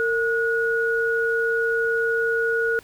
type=tone pair together; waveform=sine; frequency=457.7 / 1453 Hz; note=A#4 / F#6; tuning=-32 / -32 cents; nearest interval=octave + minor sixth; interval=2000 cents; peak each=-22 dBFS; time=0-2.79 s; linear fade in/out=0 ms; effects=pink hiss -50 dBFS RMS until 2.83 s